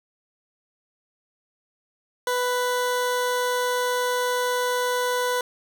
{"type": "tone", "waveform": "20% pulse", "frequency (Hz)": 495.3, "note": "B4", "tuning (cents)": 5, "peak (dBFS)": -17, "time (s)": [2.27, 5.41], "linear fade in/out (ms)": 2, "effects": []}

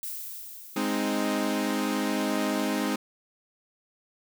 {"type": "noise with exponential decay", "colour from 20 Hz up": "violet", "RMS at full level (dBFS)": -34, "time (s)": [0.03, 2.33], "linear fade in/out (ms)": 1, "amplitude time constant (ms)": 500}
{"type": "chord", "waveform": "sawtooth", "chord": "Ab major", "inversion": "none", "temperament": "equal", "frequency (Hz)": [207.7, 261.6, 311.1], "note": ["Ab3", "C4", "Eb4"], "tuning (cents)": [0, 0, 0], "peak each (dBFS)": -26, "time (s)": [0.76, 2.96], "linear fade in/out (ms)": 5}
{"effects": []}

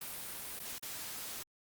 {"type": "noise with dropouts", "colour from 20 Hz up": "white", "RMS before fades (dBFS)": -43, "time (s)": [0.01, 1.43], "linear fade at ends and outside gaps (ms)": 5, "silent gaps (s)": [[0.592, 0.599], [0.785, 0.825]], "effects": ["Opus 32 kbps"]}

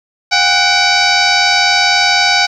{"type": "tone with frequency modulation", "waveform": "sine", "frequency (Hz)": 1564, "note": "G6", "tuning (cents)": -4, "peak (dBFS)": -8, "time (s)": [0.31, 2.47], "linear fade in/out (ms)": 20, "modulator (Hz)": 761, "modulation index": 5.2, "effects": ["8-bit"]}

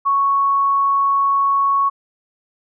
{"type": "tone", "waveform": "sine", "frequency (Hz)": 1108.7, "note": "C#6", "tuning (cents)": 0, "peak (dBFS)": -13, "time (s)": [0.05, 1.9], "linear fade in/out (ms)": 20, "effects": []}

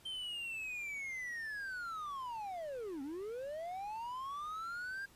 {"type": "linear two-way sweep", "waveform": "triangle", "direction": "down then up", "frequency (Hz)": [3136, 261.6, 1619], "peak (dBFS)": -38, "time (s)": [0.05, 5.06], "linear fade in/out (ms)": 10, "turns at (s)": 3.02, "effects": ["pink hiss -63 dBFS RMS until 5.15 s", "resampled to 32000 Hz"]}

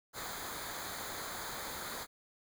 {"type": "noise with comb filter", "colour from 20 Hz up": "pink", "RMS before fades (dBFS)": -42, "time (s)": [0.13, 2.07], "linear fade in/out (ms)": 50, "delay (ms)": 0.36, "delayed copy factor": -0.75, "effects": []}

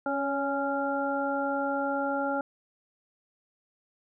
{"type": "harmonic tone with a mistuned harmonic", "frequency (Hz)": 277.2, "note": "C#4", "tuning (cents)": 0, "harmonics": [1, 2, 3, 5], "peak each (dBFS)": [-32, -31, -32, -33], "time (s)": [0.06, 2.41], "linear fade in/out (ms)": 2, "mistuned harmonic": 2, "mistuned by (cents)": 21, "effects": []}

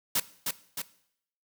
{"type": "noise with echo", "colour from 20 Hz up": "white", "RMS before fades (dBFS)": -26, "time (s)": [0.15, 0.2], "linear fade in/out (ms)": 5, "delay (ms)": 310, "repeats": 2, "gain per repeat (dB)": -4, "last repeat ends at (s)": 0.82, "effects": ["noise-tail reverb RT60 0.7 s tail -18 dB re dry"]}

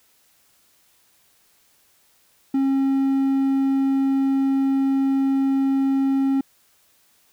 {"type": "tone", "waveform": "triangle", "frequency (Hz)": 270.7, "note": "C#4", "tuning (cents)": -41, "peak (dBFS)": -15, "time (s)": [2.54, 6.41], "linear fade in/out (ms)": 5, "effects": ["white hiss -60 dBFS RMS until 7.32 s"]}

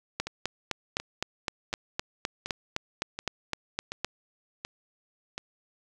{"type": "two click trains", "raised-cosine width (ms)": 0.2, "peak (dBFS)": [-11, -17], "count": [16, 8], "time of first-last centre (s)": [[0.2, 4.046], [0.27, 5.379]], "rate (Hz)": [3.9, 1.37], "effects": []}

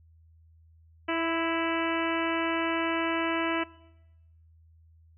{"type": "harmonic tone with a mistuned harmonic", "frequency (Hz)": 329.6, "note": "E4", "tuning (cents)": 0, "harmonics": [1, 2, 3, 4, 5, 6, 7, 8, 9], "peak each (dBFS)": [-30, -33, -35, -36, -37, -38, -38, -39, -40], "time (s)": [1.08, 3.64], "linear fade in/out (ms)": 10, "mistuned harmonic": 3, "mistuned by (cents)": 17, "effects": ["noise-tail reverb RT60 1.0 s tail -22 dB re dry", "added 81 Hz sine -55 dBFS peak until 5.17 s"]}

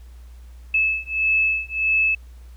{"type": "beating tone pair", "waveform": "sine", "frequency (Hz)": [2606, 2607.6], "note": ["E7", "E7"], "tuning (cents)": [-20, -19], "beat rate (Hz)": 1.6, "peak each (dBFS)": -21, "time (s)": [0.74, 2.15], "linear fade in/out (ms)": 5, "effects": ["added 60 Hz sine -39 dBFS peak until 2.56 s", "pink hiss -58 dBFS RMS until 2.56 s"]}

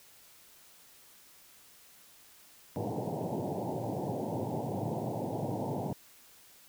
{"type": "band-pass noise", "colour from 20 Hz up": "pink", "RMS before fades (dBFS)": -35, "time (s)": [2.76, 5.93], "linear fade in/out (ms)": 0, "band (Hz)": [100, 920], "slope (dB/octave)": 96, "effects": ["white hiss -58 dBFS RMS until 6.68 s"]}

